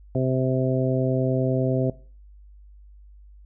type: harmonic tone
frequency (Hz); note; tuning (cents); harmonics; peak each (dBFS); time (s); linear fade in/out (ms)
130; C3; -11; 1 / 2 / 3 / 4 / 5; -23 / -26 / -28 / -29 / -30; 0.15-1.9; 2
effects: noise-tail reverb RT60 0.4 s tail -20 dB re dry + added 50 Hz sine -45 dBFS peak until 3.45 s